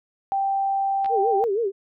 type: tone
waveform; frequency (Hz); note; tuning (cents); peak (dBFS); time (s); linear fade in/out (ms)
sine; 784; G5; 0; -20; 0.32-1.44; 0
type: clicks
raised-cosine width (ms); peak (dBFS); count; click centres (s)
0.3; -23; 2; 1.046 / 1.06
type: tone with vibrato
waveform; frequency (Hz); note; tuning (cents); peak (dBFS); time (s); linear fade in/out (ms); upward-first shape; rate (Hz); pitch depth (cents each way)
sine; 427.3; G#4; +49; -20; 1.09-1.72; 50; sine; 6.3; 180
effects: none